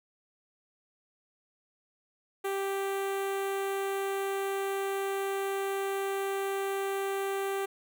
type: tone with notch filter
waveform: sawtooth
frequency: 392 Hz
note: G4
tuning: in tune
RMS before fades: -32 dBFS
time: 2.44-7.66 s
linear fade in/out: 10 ms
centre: 5000 Hz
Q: 1
effects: 11-bit